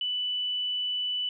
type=tone; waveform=sine; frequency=2980 Hz; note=F#7; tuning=12 cents sharp; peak=-27 dBFS; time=0.01-1.29 s; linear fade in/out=2 ms; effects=none